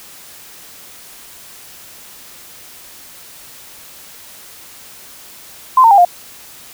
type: tone with pitch steps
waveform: sine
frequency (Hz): 1034 / 910.6 / 801.9 / 706.2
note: C6 / A#5 / G5 / F5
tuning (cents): -21 / -41 / +39 / +19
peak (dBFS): -4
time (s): 5.77-6.05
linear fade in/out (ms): 5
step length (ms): 70
effects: white hiss -38 dBFS RMS until 6.73 s